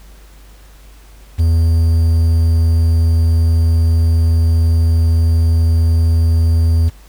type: tone with quantisation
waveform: triangle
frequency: 82.4 Hz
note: E2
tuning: in tune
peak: -7 dBFS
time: 1.38-6.9 s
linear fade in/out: 20 ms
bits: 6
effects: added 50 Hz sine -38 dBFS peak until 7.08 s + pink hiss -47 dBFS RMS until 7.08 s